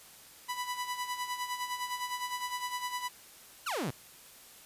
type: tone with tremolo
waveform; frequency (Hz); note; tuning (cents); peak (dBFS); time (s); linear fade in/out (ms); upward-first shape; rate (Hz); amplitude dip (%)
sawtooth; 990; B5; +4; -28; 0.48-3.09; 20; sine; 9.8; 65
type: exponential sweep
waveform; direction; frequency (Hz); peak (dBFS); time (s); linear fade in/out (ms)
sawtooth; down; 1568 to 107.6; -28; 3.66-3.91; 10
effects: white hiss -54 dBFS RMS until 4.65 s + resampled to 32000 Hz